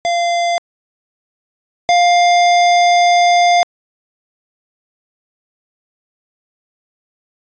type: tone pair in turn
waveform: square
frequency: 691 / 701.9 Hz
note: F5 / F5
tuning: -19 / +9 cents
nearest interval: unison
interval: 28 cents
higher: second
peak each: -14 / -9 dBFS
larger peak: second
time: 0.05-0.58 / 1.89-3.63 s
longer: second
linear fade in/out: 0 ms
effects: resampled to 16000 Hz